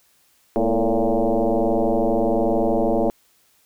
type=tone with frequency modulation; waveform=sine; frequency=123.6 Hz; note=B2; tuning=2 cents sharp; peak=-16 dBFS; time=0.56-3.1 s; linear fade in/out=0 ms; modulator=113 Hz; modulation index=5.5; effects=white hiss -60 dBFS RMS until 3.65 s